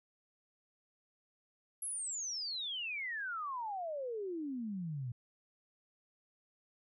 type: exponential sweep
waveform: sine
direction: down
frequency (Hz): 11310 to 116.54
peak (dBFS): -37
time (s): 1.82-5.12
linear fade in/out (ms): 5
effects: none